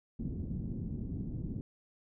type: low-pass noise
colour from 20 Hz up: white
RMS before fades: -38 dBFS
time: 0.19-1.61 s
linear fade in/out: 2 ms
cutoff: 240 Hz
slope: 24 dB/octave
effects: none